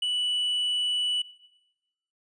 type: tone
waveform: triangle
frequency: 2960 Hz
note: F#7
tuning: in tune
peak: -23 dBFS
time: 0.02-1.22 s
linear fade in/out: 5 ms
effects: noise-tail reverb RT60 1.0 s tail -18 dB re dry + resampled to 22050 Hz